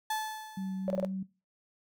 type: tone with exponential decay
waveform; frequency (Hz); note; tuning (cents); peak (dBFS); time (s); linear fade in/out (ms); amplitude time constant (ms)
35% pulse; 868; A5; -24; -27; 0.1-1.07; 5; 210
type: tone with vibrato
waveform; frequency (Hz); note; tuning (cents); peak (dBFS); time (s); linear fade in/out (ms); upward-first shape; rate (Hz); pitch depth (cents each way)
sine; 190.2; F#3; +48; -33; 0.57-1.23; 5; triangle; 4.1; 10
type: tone bursts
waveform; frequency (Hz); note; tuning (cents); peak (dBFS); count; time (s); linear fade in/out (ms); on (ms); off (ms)
sine; 565; C#5; +33; -27; 4; 0.88-1.048; 0; 21; 28
effects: noise-tail reverb RT60 0.3 s tail -19 dB re dry